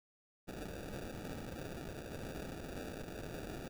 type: noise with sample-and-hold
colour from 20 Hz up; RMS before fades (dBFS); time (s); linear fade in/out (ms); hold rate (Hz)
white; -45; 0.47-3.69; 20; 1050
effects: none